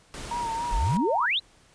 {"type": "noise", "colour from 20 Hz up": "pink", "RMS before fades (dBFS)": -38, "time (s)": [0.14, 0.97], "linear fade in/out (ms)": 0}
{"type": "tone with vibrato", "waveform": "sine", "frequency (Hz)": 932.3, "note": "A#5", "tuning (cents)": 0, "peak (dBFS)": -27, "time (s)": [0.31, 1.26], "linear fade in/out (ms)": 5, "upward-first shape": "sine", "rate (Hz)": 3.5, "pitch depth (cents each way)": 51}
{"type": "exponential sweep", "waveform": "sine", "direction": "up", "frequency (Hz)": [32, 4186], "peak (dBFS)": -22, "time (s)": [0.71, 1.4], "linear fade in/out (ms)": 20}
{"effects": ["pink hiss -58 dBFS RMS until 1.74 s", "resampled to 22050 Hz"]}